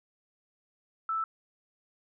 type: tone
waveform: sine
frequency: 1318.5 Hz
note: E6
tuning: in tune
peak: -28 dBFS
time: 1.09-1.24 s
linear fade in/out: 2 ms
effects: none